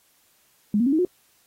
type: tone with pitch steps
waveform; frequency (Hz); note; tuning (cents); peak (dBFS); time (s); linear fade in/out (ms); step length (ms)
sine; 207.7 / 238.6 / 274.1 / 314.8 / 361.6; G#3 / A#3 / C#4 / D#4 / F#4; 0 / +41 / -19 / +20 / -40; -17; 0.74-1.05; 2; 62
effects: white hiss -62 dBFS RMS until 1.46 s + AAC 48 kbps